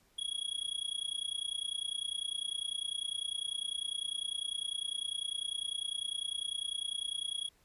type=tone with amplitude modulation; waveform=square; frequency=3322 Hz; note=G#7; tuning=in tune; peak=-32 dBFS; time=0.18-7.49 s; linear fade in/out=10 ms; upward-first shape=sine; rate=30 Hz; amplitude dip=95%; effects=pink hiss -69 dBFS RMS until 7.64 s + resampled to 32000 Hz